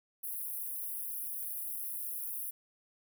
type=high-pass noise; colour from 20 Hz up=white; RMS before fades=-39 dBFS; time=0.23-2.51 s; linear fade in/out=10 ms; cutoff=9800 Hz; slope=96 dB/octave; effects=none